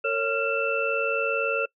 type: tone cluster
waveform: sine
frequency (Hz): 454.6 / 554 / 1382 / 2663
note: A#4 / C#5 / F6 / E7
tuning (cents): -43 / -1 / -19 / +17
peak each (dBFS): -28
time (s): 0.04-1.66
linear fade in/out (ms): 10
effects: noise-tail reverb RT60 0.1 s tail -24 dB re dry